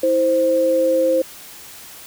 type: tone pair together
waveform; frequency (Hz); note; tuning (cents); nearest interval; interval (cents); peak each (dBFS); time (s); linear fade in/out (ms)
sine; 324.7 / 523.3; E4 / C5; -26 / 0; minor sixth; 826; -22 / -14; 0.03-1.22; 5
effects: white hiss -39 dBFS RMS until 2.06 s